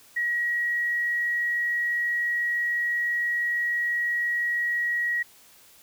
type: tone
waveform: sine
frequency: 1907 Hz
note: A#6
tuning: 39 cents sharp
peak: -23 dBFS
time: 0.16-5.23 s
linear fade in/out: 10 ms
effects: white hiss -54 dBFS RMS until 5.82 s